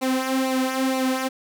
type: tone with flanger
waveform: sawtooth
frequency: 261.6 Hz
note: C4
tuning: in tune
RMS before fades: -23 dBFS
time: 0.01-1.29 s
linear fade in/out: 20 ms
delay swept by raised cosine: 0.59 to 3.59 ms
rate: 2.1 Hz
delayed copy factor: -0.7
effects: none